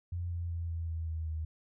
sine tone with pitch steps, 87.31 / 85.86 / 84.43 / 83.03 / 81.65 / 80.3 / 78.96 Hz, F2 / F2 / E2 / E2 / E2 / E2 / D#2, 0 / -29 / +42 / +13 / -16 / -45 / +26 cents, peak -33 dBFS, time 0.12-1.45 s, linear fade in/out 5 ms, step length 190 ms, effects none

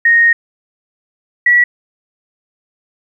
sine tone pair in turn, 1861 / 1938.3 Hz, A#6 / B6, -3 / -33 cents, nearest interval minor second, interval 70 cents, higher second, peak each -6 dBFS, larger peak neither, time 0.05-0.33 / 1.46-1.64 s, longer first, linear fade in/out 5 ms, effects 8-bit

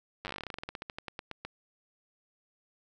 slowing click train, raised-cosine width 0.3 ms, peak -22 dBFS, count 26, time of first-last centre 0.25-1.45 s, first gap 9 ms, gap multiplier 1.12, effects none

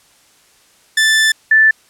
sawtooth / sine tone pair in turn, 1760 / 1760 Hz, A6 / A6, 0 / 0 cents, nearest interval unison, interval 0 cents, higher neither, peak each -6 / -6 dBFS, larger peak neither, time 0.97-1.32 / 1.51-1.71 s, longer first, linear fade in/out 5 ms, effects white hiss -51 dBFS RMS until 1.89 s + low-pass 10000 Hz 12 dB/octave

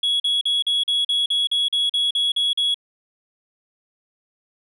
sine tone bursts, 3349 Hz, G#7, 14 cents sharp, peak -15 dBFS, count 13, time 0.03-2.744 s, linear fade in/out 5 ms, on 170 ms, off 42 ms, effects tanh soft clip ceiling -16 dBFS

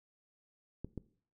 clicks, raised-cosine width 3 ms, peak -27 dBFS, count 2, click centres 0.846 / 0.977 s, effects noise-tail reverb RT60 0.5 s tail -19 dB re dry

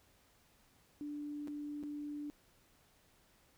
sine tone with dropouts, 293.7 Hz, D4, in tune, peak -40 dBFS, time 1.01-2.3 s, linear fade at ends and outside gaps 0 ms, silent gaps 1.474-1.481 / 1.829-1.836 s, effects pink hiss -69 dBFS RMS until 3.57 s

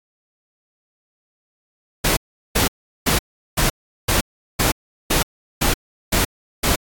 pink noise bursts, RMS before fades -17 dBFS, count 10, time 2.04-6.76 s, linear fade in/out 10 ms, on 130 ms, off 380 ms, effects AAC 64 kbps

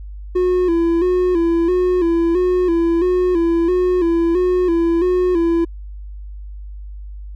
triangle tone with vibrato, 349.2 Hz, F4, in tune, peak -11 dBFS, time 0.35-5.65 s, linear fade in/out 10 ms, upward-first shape square, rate 1.5 Hz, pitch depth 68 cents each way, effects added 50 Hz sine -29 dBFS peak until 7.35 s

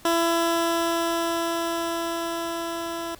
15% pulse tone with level ramp, 335.2 Hz, E4, 29 cents sharp, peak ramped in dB -13 to -23 dBFS, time 0.05-3.15 s, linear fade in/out 2 ms, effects pink hiss -50 dBFS RMS until 3.19 s

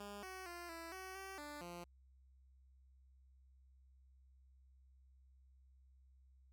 10% pulse tone with pitch steps, 203.6 / 374.9 / 347.5 / 331.5 / 376.7 / 385.2 / 294.2 / 173.9 Hz, G#3 / F#4 / F4 / E4 / F#4 / G4 / D4 / F3, -34 / +23 / -9 / +10 / +31 / -30 / +3 / -7 cents, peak -40 dBFS, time 0-1.84 s, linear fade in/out 2 ms, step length 230 ms, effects added 65 Hz sine -64 dBFS peak until 6.52 s

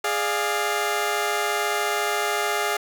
15% pulse chord, D diminished, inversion second, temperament equal with one note detuned, 415.3 / 595.9 / 698.5 Hz, Ab4 / D5 / F5, 0 / +25 / 0 cents, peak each -19 / -23 / -20 dBFS, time 0.04-2.77 s, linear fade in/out 5 ms, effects none

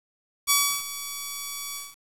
5% pulse tone with ADSR envelope, 1138 Hz, C#6, 45 cents sharp, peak -5 dBFS, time 0.47-1.96 s, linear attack 35 ms, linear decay 320 ms, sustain -15 dB, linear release 200 ms, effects resampled to 32000 Hz + 7-bit

